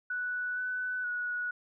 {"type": "tone with pitch steps", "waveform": "sine", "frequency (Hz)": [1480, 1498, 1463], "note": ["F#6", "F#6", "F#6"], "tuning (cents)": [0, 21, -20], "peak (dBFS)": -31, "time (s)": [0.1, 1.51], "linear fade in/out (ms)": 5, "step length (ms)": 470, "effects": []}